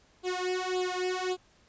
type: tone with flanger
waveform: sawtooth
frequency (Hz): 366.5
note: F#4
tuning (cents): -16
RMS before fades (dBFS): -31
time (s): 0.23-1.37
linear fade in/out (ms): 50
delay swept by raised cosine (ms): 0.25 to 2.35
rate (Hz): 1.8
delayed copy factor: +1
effects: pink hiss -63 dBFS RMS until 1.68 s + resampled to 16000 Hz